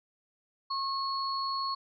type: tone pair together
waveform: sine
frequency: 1087 / 4355 Hz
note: C#6 / C#8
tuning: -34 / -31 cents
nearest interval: 2 octaves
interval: 2403 cents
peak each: -31 / -35 dBFS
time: 0.7-1.75 s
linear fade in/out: 10 ms
effects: none